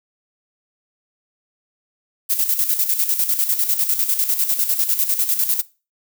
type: noise with tremolo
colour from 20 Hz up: violet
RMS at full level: -17 dBFS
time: 2.29-5.62 s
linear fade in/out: 20 ms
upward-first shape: square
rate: 10 Hz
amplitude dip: 60%
effects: noise-tail reverb RT60 0.3 s tail -19 dB re dry